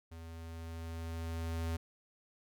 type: tone with level ramp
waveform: square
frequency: 82.41 Hz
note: E2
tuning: in tune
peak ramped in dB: -47 to -34 dBFS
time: 0.11-1.77 s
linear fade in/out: 10 ms
effects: none